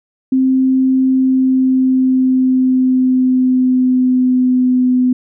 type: tone with pitch glide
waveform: sine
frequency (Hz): 261.6 to 252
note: C4 to B3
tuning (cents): 0 to +35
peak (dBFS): -9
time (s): 0.32-5.13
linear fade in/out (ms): 5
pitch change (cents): -65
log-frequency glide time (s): 1.07-4.99
effects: none